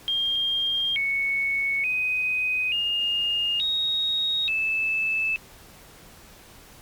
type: tone with pitch steps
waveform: sine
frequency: 3210 / 2214 / 2506 / 2833 / 3760 / 2623 Hz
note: G7 / C#7 / D#7 / F7 / A#7 / E7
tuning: +40 / -3 / +12 / +24 / +14 / -9 cents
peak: -22 dBFS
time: 0.08-5.36 s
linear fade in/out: 0 ms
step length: 880 ms
effects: pink hiss -49 dBFS RMS until 6.81 s + Opus 48 kbps